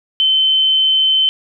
sine tone, 3073 Hz, G7, 35 cents flat, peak -10 dBFS, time 0.2-1.29 s, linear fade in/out 0 ms, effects none

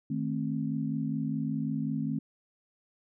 sine chord, A diminished, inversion second, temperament equal with one note detuned, 155.56 / 220 / 265.1 Hz, Eb3 / A3 / C4, 0 / 0 / +23 cents, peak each -33 dBFS, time 0.1-2.19 s, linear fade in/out 5 ms, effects none

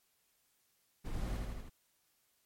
brown noise with echo, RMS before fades -40 dBFS, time 1.04-1.38 s, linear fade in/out 20 ms, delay 80 ms, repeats 4, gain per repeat -2 dB, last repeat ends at 1.7 s, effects white hiss -75 dBFS RMS until 2.45 s + MP3 64 kbps

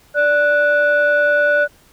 sine tone pair together, 585.4 / 1475 Hz, D5 / F#6, -6 / -6 cents, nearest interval octave + major third, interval 1600 cents, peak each -13 dBFS, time 0.14-1.68 s, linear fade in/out 50 ms, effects tanh soft clip ceiling -7 dBFS + pink hiss -51 dBFS RMS until 1.92 s

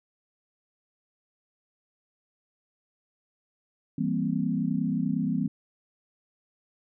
sine chord, C dominant seventh, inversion first, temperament equal, 164.81 / 196 / 233.1 / 261.6 Hz, E3 / G3 / Bb3 / C4, 0 / 0 / 0 / 0 cents, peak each -30 dBFS, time 3.98-5.48 s, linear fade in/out 5 ms, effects none

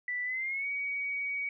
sine tone with pitch glide, 1975.5 to 2256 Hz, B6 to C#7, 0 to +30 cents, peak -31 dBFS, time 0.08-1.49 s, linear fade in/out 2 ms, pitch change +230 cents, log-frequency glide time 0.24-0.68 s, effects none

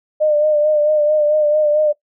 sine tone with vibrato, 603 Hz, D5, 46 cents sharp, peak -11 dBFS, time 0.2-1.93 s, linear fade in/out 20 ms, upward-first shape sine, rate 4.5 Hz, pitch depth 36 cents each way, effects noise-tail reverb RT60 0.1 s tail -19 dB re dry

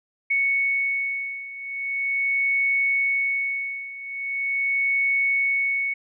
sine beating tone pair, 2217 / 2217.41 Hz, C#7 / C#7, 0 / 0 cents, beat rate 0.41 Hz, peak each -26 / -23 dBFS, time 0.3-5.94 s, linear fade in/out 10 ms, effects none

